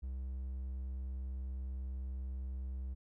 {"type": "tone", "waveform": "triangle", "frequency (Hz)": 64.9, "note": "C2", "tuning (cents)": -13, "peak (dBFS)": -36, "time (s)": [0.02, 2.95], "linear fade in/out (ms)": 20, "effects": []}